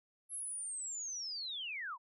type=linear sweep; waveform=sine; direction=down; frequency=11175 to 903 Hz; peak=-39 dBFS; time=0.29-1.98 s; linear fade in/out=50 ms; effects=none